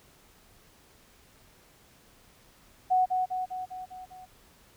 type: tone with echo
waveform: sine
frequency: 740 Hz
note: F#5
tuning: in tune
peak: -20 dBFS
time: 2.9-3.06 s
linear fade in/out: 20 ms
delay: 200 ms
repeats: 6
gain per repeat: -4 dB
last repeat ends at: 4.26 s
effects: pink hiss -59 dBFS RMS until 4.76 s